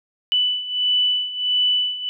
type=beating tone pair; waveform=sine; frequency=2981 / 2982.5 Hz; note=F#7 / F#7; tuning=+12 / +13 cents; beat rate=1.5 Hz; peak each=-23 / -19 dBFS; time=0.32-2.09 s; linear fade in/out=0 ms; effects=none